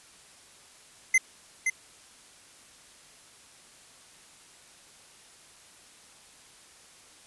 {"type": "tone with echo", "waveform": "square", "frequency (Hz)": 2068, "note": "C7", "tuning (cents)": -21, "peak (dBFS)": -18, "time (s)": [1.14, 1.18], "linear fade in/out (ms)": 5, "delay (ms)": 520, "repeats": 1, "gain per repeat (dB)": -6, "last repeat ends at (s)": 1.7, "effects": ["white hiss -54 dBFS RMS until 7.26 s", "resampled to 24000 Hz"]}